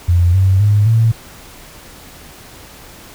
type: tone with pitch steps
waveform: sine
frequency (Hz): 87.2 / 95.09 / 103.7 / 113.08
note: F2 / F#2 / G#2 / A2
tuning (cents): -2 / +48 / -2 / +48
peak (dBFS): -8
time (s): 0.08-1.12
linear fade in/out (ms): 10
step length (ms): 260
effects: pink hiss -38 dBFS RMS until 3.14 s